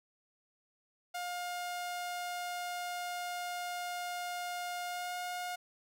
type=tone with pitch glide; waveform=sawtooth; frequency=710 to 716.2 Hz; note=F5 to F5; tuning=+28 to +43 cents; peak=-33 dBFS; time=1.14-5.56 s; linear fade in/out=10 ms; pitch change=+15 cents; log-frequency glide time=4.86-5.15 s; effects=none